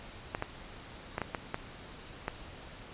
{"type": "clicks", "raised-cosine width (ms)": 0.5, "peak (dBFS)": -17, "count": 7, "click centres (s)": [0.349, 0.424, 1.181, 1.217, 1.348, 1.544, 2.281], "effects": ["pink hiss -48 dBFS RMS until 2.93 s", "resampled to 8000 Hz"]}